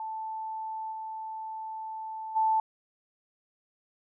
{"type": "tone with level steps", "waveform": "sine", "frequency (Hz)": 880, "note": "A5", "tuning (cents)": 0, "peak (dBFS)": [-33, -35, -22], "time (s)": [0, 2.6], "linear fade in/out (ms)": 2, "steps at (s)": [0.91, 2.35], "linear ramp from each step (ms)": 20, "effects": []}